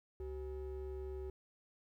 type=ring-modulated tone; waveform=triangle; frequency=224 Hz; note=A3; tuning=31 cents sharp; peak=-36 dBFS; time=0.2-1.3 s; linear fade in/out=2 ms; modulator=156 Hz; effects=13-bit